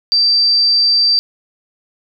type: tone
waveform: sine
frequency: 4676 Hz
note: D8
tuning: 8 cents flat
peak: -9 dBFS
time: 0.12-1.19 s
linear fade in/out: 0 ms
effects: none